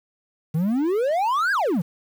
triangle exponential two-way sweep, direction up then down, 149.6 to 1671 to 149.6 Hz, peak -17 dBFS, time 0.54-1.82 s, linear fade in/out 10 ms, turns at 1.52 s, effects 8-bit

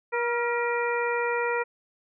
harmonic tone with a mistuned harmonic, 477.3 Hz, A#4, 41 cents sharp, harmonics 1 / 2 / 3 / 4 / 5, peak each -27 / -30 / -32 / -33 / -34 dBFS, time 0.12-1.64 s, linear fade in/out 20 ms, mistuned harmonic 3, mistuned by -47 cents, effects none

